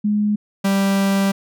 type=tone pair in turn; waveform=sine / 45% pulse; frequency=208.9 / 196.12 Hz; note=G#3 / G3; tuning=+10 / +1 cents; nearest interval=minor second; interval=109 cents; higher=first; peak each=-15 dBFS; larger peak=neither; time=0.04-0.36 / 0.64-1.32 s; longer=second; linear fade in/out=10 ms; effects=none